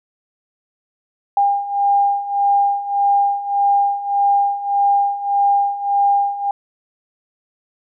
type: beating tone pair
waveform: sine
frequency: 803 / 804.7 Hz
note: G5 / G5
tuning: +41 / +45 cents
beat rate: 1.7 Hz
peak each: -19 / -15 dBFS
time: 1.37-6.51 s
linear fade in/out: 2 ms
effects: none